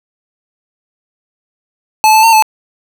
square tone with pitch steps, 867 / 874 / 908 / 870 Hz, A5 / A5 / A#5 / A5, -26 / -12 / -46 / -20 cents, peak -5 dBFS, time 2.04-2.424 s, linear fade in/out 0 ms, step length 96 ms, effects none

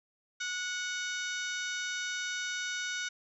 harmonic tone with a mistuned harmonic, 740 Hz, F#5, in tune, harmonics 2 / 3 / 4 / 5 / 6 / 7 / 8 / 9 / 10, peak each -36 / -42 / -44 / -41 / -49 / -49 / -42 / -51 / -53 dBFS, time 0.4-3.09 s, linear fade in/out 10 ms, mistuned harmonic 2, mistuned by -20 cents, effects none

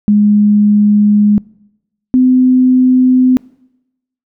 sine tone pair in turn, 207.7 / 255 Hz, G#3 / C4, 0 / -44 cents, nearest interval major third, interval 356 cents, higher second, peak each -5 dBFS, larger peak neither, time 0.08-1.38 / 2.14-3.37 s, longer first, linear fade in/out 0 ms, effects noise-tail reverb RT60 0.9 s tail -24 dB re dry

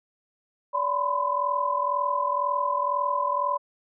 sine tone cluster, 575 / 998 / 1040 Hz, D5 / B5 / C6, -37 / +18 / -11 cents, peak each -30 / -25 / -28 dBFS, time 0.73-3.58 s, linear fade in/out 20 ms, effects none

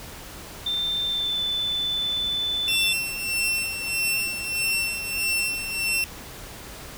sine tone with pitch glide, 3579 to 3511 Hz, A7 to A7, +29 to -4 cents, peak -23 dBFS, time 0.66-2.93 s, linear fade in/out 5 ms, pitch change -33 cents, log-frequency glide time 1.05-1.4 s
sawtooth tone with tremolo, 2701 Hz, E7, 42 cents sharp, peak -18 dBFS, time 2.68-6.04 s, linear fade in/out 0 ms, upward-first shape sine, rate 1.6 Hz, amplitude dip 60%
effects pink hiss -40 dBFS RMS until 6.97 s

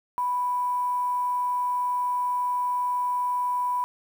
sine tone with quantisation, 987.8 Hz, B5, in tune, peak -23 dBFS, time 0.18-3.84 s, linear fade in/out 0 ms, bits 8, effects none

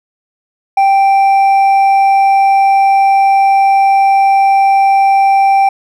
sine tone with hard clipping, 784 Hz, G5, in tune, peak -7 dBFS, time 0.77-5.69 s, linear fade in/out 5 ms, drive 4 dB, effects none

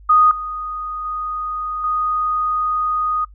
sine tone with level steps, 1241 Hz, D#6, 5 cents flat, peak -9 / -24 / -22 / -17 dBFS, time 0.09-3.25 s, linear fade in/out 10 ms, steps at 0.31 / 1.05 / 1.84 s, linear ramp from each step 2 ms, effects noise-tail reverb RT60 0.1 s tail -19 dB re dry + added 50 Hz sine -40 dBFS peak until 3.34 s

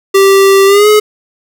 square tone with pitch glide, 390.7 to 423.6 Hz, G4 to G#4, -6 to +34 cents, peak -4 dBFS, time 0.14-1 s, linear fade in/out 10 ms, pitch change +140 cents, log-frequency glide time 0.66-0.88 s, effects none

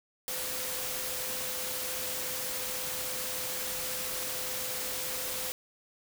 sine tone in noise, 510 Hz, C5, 44 cents flat, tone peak -44 dBFS, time 0.28-5.52 s, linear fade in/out 0 ms, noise white, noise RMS -35 dBFS, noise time 0.28-5.52 s, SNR -12 dB, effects none

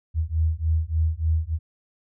sine beating tone pair, 78.5 / 81.9 Hz, D#2 / E2, +16 / -11 cents, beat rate 3.4 Hz, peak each -23 dBFS, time 0.14-1.59 s, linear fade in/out 50 ms, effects none

